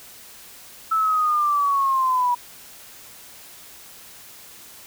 sine linear sweep, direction down, 1320 to 966 Hz, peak -17 dBFS, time 0.91-2.35 s, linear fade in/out 10 ms, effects white hiss -44 dBFS RMS until 4.86 s

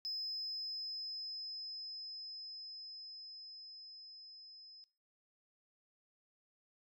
sine tone with level ramp, 5100 Hz, D#8, 42 cents sharp, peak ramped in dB -36 to -53 dBFS, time 0.05-4.84 s, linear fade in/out 0 ms, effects noise-tail reverb RT60 0.3 s tail -19 dB re dry + tanh soft clip ceiling -34 dBFS

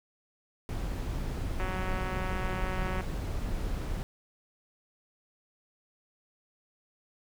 brown noise, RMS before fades -33 dBFS, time 0.69-4.03 s, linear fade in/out 0 ms
click train, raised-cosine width 0.5 ms, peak -22 dBFS, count 263, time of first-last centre 1.6-3.009 s, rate 186 Hz
effects none

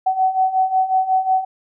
sine beating tone pair, 751 / 756.5 Hz, F#5 / F#5, +26 / +38 cents, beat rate 5.5 Hz, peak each -20 / -16 dBFS, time 0.06-1.45 s, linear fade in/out 10 ms, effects none

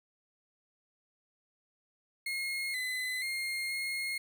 35% pulse tone with pitch steps, 2152 / 2019 / 2130 / 2148 Hz, C7 / B6 / C7 / C7, +48 / +38 / +30 / +45 cents, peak -31 dBFS, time 2.26-4.18 s, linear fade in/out 5 ms, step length 480 ms, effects none

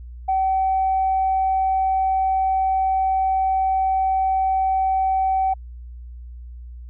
sine tone, 764 Hz, G5, 45 cents flat, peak -16 dBFS, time 0.28-5.54 s, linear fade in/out 10 ms, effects tanh soft clip ceiling -12 dBFS + added 60 Hz sine -34 dBFS peak until 6.89 s

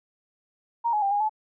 sine tone with pitch steps, 935 / 843 / 793 / 820 / 862 Hz, A#5 / G#5 / G5 / G#5 / A5, +5 / +26 / +20 / -22 / -36 cents, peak -21 dBFS, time 0.84-1.295 s, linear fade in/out 20 ms, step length 91 ms, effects none

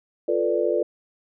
sine chord, B half-diminished seventh, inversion second, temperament equal, 349.2 / 440 / 493.9 / 587.3 Hz, F4 / A4 / B4 / D5, 0 / 0 / 0 / 0 cents, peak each -25 dBFS, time 0.28-0.83 s, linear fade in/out 5 ms, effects none

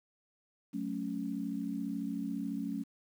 sine chord, F# minor, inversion none, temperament equal with one note detuned, 185 / 219.1 / 277.2 Hz, F#3 / A3 / C#4, 0 / -7 / 0 cents, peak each -40 / -38 / -37 dBFS, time 0.73-2.84 s, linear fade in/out 20 ms, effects 10-bit

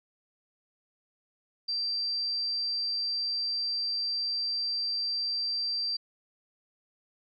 sine tone, 4699 Hz, D8, in tune, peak -28 dBFS, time 1.68-5.97 s, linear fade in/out 10 ms, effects none

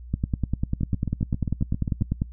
two click trains, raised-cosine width 5 ms, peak -14 / -11 dBFS, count 10 / 22, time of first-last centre 0.81-2.012 / 0.14-2.219 s, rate 7.49 / 10.1 Hz, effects noise-tail reverb RT60 0.1 s tail -22 dB re dry + added 60 Hz sine -38 dBFS peak until 2.32 s

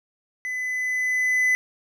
triangle tone with level ramp, 2009 Hz, B6, 29 cents sharp, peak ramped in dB -25 to -15 dBFS, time 0.45-1.55 s, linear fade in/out 0 ms, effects none

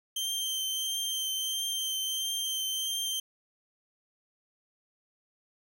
sawtooth tone with vibrato, 3136 Hz, G7, in tune, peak -27 dBFS, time 0.16-3.2 s, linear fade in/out 5 ms, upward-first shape triangle, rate 1.5 Hz, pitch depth 20 cents each way, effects none

